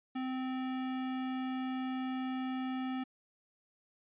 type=tone; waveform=square; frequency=258.9 Hz; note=C4; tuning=18 cents flat; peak=-35 dBFS; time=0.15-3.04 s; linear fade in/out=10 ms; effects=resampled to 8000 Hz